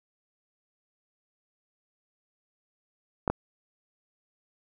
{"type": "clicks", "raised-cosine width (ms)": 1, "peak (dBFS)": -12, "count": 2, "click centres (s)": [3.278, 3.3], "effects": ["9-bit"]}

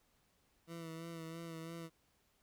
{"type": "tone with vibrato", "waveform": "20% pulse", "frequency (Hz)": 164.81, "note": "E3", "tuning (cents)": 0, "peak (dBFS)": -40, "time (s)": [0.67, 1.9], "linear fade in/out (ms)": 50, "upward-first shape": "sine", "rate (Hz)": 3, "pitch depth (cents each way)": 32, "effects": ["pink hiss -75 dBFS RMS until 2.42 s"]}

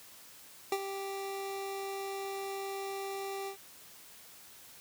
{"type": "tone with ADSR envelope", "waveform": "25% pulse", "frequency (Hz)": 392, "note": "G4", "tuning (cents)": 0, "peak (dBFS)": -23, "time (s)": [0.72, 3.57], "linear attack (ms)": 3, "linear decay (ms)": 50, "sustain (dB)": -10, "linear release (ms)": 93, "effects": ["white hiss -54 dBFS RMS until 4.8 s", "high-pass 60 Hz 12 dB/octave"]}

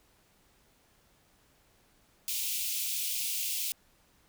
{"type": "high-pass noise", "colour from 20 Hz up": "white", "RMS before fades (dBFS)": -33, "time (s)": [2.28, 3.72], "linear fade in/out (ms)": 0, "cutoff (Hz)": 2400, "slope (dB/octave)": 48, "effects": ["pink hiss -66 dBFS RMS until 4.28 s"]}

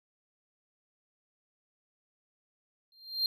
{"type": "tone with exponential growth", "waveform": "triangle", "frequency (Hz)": 4186, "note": "C8", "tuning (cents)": 0, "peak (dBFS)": -22, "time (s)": [2.92, 3.26], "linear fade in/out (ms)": 1, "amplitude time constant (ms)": 73, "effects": []}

